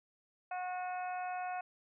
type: harmonic tone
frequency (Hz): 364.2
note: F#4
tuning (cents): -27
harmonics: 2 / 3 / 4 / 5 / 6 / 7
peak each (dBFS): -37 / -49 / -47 / -55 / -57 / -50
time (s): 0.51-1.61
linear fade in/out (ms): 5
effects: none